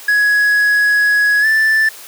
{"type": "tone with pitch glide", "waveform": "triangle", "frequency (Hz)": [1674, 1762.3], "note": ["G#6", "A6"], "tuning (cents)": [13, 2], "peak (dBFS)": -8, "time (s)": [0.08, 1.89], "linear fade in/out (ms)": 5, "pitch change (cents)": 89, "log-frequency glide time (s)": [1.41, 1.46], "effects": ["white hiss -35 dBFS RMS until 2.07 s", "high-pass 400 Hz 12 dB/octave"]}